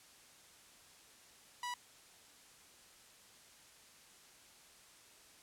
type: tone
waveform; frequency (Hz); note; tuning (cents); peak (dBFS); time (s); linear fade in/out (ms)
sawtooth; 978; B5; -17; -35; 1.63-1.74; 2
effects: white hiss -61 dBFS RMS until 5.42 s + low-pass 10000 Hz 12 dB/octave